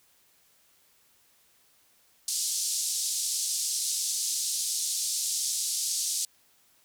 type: band-pass noise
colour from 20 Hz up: white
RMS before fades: -30 dBFS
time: 2.28-6.25 s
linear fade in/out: 2 ms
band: 4400 to 9400 Hz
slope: 24 dB/octave
effects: white hiss -64 dBFS RMS until 6.84 s